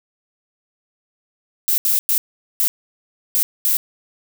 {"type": "noise bursts at uneven times", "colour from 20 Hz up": "violet", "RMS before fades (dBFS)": -17, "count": 6, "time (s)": [[1.68, 1.78], [1.85, 1.99], [2.09, 2.18], [2.6, 2.68], [3.35, 3.43], [3.65, 3.77]], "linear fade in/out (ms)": 0, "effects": []}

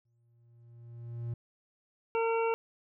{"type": "tone with exponential growth", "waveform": "triangle", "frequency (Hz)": 117.9, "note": "A#2", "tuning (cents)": 20, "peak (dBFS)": -30, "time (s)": [0.05, 1.34], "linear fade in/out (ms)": 5, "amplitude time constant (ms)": 280}
{"type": "harmonic tone", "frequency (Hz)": 455.9, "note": "A#4", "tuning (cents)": -39, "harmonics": [1, 2, 3, 5, 6], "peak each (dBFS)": [-28, -33, -39, -42, -41], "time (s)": [2.15, 2.54], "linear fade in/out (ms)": 0}
{"effects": []}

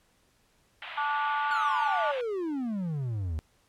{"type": "band-pass noise", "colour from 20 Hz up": "white", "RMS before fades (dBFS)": -41, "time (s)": [0.82, 2.21], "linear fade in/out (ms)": 0, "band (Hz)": [670, 3300], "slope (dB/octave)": 48}
{"type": "harmonic tone", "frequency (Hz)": 291.3, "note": "D4", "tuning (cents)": -14, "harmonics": [3, 4, 5], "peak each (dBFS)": [-29, -31, -33], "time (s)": [0.97, 2.12], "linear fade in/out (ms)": 10}
{"type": "exponential sweep", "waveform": "triangle", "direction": "down", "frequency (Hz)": [1500, 74.1], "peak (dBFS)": -27, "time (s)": [1.51, 3.39], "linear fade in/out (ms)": 0}
{"effects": ["pink hiss -67 dBFS RMS until 3.68 s", "low-pass 12000 Hz 12 dB/octave"]}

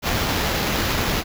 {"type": "noise with sample-and-hold", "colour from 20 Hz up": "pink", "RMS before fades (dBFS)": -22, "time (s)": [0.02, 1.24], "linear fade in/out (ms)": 50, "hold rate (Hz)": 8820, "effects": []}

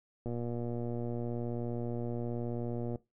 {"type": "click train", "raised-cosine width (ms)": 2, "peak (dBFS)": -25, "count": 322, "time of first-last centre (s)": [0.26, 2.957], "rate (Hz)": 119, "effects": ["noise-tail reverb RT60 0.2 s tail -18 dB re dry"]}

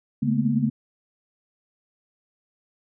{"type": "tone cluster", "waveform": "sine", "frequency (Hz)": [140.8, 214.6, 226.2, 243], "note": ["C#3", "A3", "A3", "B3"], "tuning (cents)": [27, -43, 48, -28], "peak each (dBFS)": -25, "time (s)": [0.22, 0.7], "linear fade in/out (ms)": 10, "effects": []}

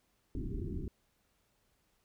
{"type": "low-pass noise", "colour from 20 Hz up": "pink", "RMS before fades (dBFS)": -38, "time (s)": [0.35, 0.88], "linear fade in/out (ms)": 2, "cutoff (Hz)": 390, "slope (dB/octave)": 96, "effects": ["pink hiss -75 dBFS RMS until 2.04 s"]}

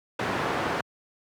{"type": "low-pass noise", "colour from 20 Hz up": "white", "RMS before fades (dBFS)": -28, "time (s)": [0.19, 0.81], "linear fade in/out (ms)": 5, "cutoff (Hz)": 1300, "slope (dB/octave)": 12, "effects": ["high-pass 100 Hz 12 dB/octave"]}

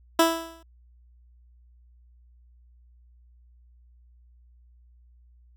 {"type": "tone with exponential decay", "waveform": "15% pulse", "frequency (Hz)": 329.6, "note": "E4", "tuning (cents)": 0, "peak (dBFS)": -8, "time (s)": [0.19, 0.63], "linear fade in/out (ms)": 5, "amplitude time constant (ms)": 95, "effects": ["added 60 Hz sine -53 dBFS peak until 5.56 s"]}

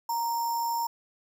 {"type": "tone with sample-and-hold", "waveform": "sine", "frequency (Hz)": 932.3, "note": "A#5", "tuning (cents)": 0, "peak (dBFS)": -26, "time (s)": [0.09, 0.87], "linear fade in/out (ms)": 5, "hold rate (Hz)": 6300, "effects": []}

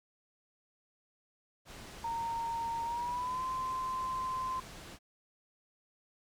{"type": "low-pass noise", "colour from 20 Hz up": "pink", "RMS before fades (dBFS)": -49, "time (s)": [1.65, 4.99], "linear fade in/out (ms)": 50, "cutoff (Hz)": 8600, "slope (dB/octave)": 12}
{"type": "tone with pitch glide", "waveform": "sine", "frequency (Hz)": [923, 1036], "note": ["A#5", "C6"], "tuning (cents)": [-17, -17], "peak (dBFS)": -33, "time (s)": [2.04, 4.6], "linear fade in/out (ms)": 5, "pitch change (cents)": 200, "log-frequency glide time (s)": [2.83, 3.44]}
{"effects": []}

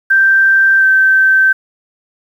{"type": "tone with pitch glide", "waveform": "sine", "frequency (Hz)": [1568, 1550], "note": ["G6", "G6"], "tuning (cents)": [0, -20], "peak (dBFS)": -6, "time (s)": [0.1, 1.53], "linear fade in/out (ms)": 10, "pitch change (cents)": -20, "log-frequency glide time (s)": [0.79, 0.84], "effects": ["7-bit"]}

